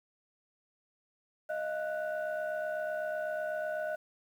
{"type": "tone cluster", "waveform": "sine", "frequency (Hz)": [620, 688, 1481], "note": ["D#5", "F5", "F#6"], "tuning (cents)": [-6, -26, 1], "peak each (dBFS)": [-33, -39, -39], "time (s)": [1.49, 3.96], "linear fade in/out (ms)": 10, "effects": ["tanh soft clip ceiling -26 dBFS", "10-bit"]}